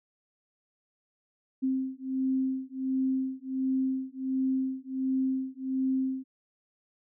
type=beating tone pair; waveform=sine; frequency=262.3 / 263.7 Hz; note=C4 / C4; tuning=+4 / +14 cents; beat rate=1.4 Hz; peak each=-30 dBFS; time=1.62-6.24 s; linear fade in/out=20 ms; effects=none